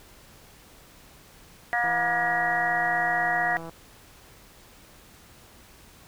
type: harmonic tone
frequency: 238.5 Hz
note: A#3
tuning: 40 cents sharp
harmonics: 3 / 4 / 5 / 6 / 7 / 8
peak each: -26 / -37 / -37 / -36 / -30 / -26 dBFS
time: 1.73-3.57 s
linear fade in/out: 0 ms
type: click train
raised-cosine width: 1 ms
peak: -26 dBFS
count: 307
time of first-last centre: 1.84-3.695 s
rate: 165 Hz
effects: pink hiss -52 dBFS RMS until 6.07 s